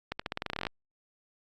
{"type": "accelerating click train", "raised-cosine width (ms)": 0.3, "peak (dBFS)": -16, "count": 15, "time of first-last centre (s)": [0.12, 0.668], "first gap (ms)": 75, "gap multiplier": 0.89, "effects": ["Opus 48 kbps"]}